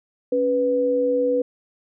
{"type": "tone pair together", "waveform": "sine", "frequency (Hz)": [277.2, 493.9], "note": ["C#4", "B4"], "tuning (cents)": [0, 0], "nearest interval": "minor seventh", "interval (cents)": 1000, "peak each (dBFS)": [-25, -18], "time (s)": [0.32, 1.42], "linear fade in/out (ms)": 5, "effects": []}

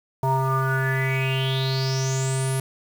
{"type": "tone with low-pass filter sweep", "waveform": "square", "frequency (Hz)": 132.7, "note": "C3", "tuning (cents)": 25, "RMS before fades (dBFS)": -23, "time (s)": [0.23, 2.6], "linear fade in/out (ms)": 2, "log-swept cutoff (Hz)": [850, 11000], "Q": 9.1, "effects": ["7-bit"]}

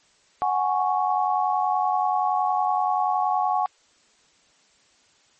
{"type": "chord", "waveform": "sine", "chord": "F# suspended second", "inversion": "none", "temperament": "equal", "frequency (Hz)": [740, 830.6, 1108.7], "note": ["F#5", "G#5", "C#6"], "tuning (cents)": [0, 0, 0], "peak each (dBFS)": [-23, -24, -26], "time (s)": [0.42, 3.66], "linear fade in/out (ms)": 0, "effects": ["white hiss -60 dBFS RMS until 5.39 s", "MP3 32 kbps"]}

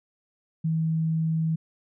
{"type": "tone", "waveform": "sine", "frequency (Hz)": 160.9, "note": "E3", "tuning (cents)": -42, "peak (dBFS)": -22, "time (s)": [0.64, 1.56], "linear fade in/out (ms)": 10, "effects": []}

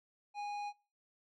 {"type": "tone with tanh clipping", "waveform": "sine", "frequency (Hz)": 823, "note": "G#5", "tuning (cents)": -16, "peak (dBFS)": -40, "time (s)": [0.34, 0.73], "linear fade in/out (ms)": 50, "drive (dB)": 12, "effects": ["noise-tail reverb RT60 0.4 s tail -25 dB re dry"]}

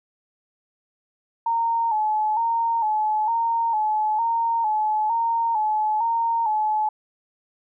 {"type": "tone with vibrato", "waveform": "sine", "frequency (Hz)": 889, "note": "A5", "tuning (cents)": 18, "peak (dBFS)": -19, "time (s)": [1.46, 6.89], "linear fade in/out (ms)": 5, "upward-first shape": "square", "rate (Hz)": 1.1, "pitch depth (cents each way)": 63, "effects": []}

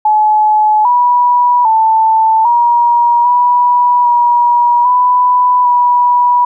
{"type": "tone with pitch steps", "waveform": "sine", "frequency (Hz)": [854, 975, 885, 952, 975, 961, 992, 976], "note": ["G#5", "B5", "A5", "A#5", "B5", "B5", "B5", "B5"], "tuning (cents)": [48, -23, 10, 36, -23, -48, 7, -21], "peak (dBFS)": -6, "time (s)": [0.05, 6.45], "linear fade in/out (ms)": 5, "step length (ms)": 800, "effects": []}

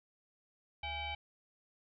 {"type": "tone with frequency modulation", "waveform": "sine", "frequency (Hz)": 1568, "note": "G6", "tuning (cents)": 0, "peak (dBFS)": -37, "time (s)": [0.83, 1.15], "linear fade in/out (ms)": 5, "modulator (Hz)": 746, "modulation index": 2.2, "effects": []}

